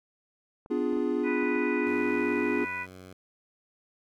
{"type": "clicks", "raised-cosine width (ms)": 1, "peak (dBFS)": -34, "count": 5, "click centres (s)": [0.661, 0.93, 0.969, 1.43, 1.56]}
{"type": "chord", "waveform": "triangle", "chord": "B diminished seventh", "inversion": "none", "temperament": "equal with one note detuned", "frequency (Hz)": [251, 293.7, 349.2, 415.3], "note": ["B3", "D4", "F4", "Ab4"], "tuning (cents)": [28, 0, 0, 0], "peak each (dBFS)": -29, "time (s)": [0.7, 2.65], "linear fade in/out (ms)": 10}
{"type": "harmonic tone", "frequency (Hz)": 493.9, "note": "B4", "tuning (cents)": 0, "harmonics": [2, 3, 4, 5], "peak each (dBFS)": [-38, -39, -36, -36], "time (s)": [1.23, 2.87], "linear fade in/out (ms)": 50}
{"type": "tone", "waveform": "10% pulse", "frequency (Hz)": 92.5, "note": "F#2", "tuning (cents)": 0, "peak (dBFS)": -37, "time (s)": [1.86, 3.13], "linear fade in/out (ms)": 5}
{"effects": []}